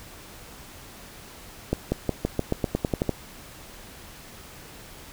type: accelerating click train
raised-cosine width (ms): 2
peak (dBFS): -9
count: 12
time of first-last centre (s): 1.73-3.093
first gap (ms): 190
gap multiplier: 0.91
effects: pink hiss -45 dBFS RMS until 5.12 s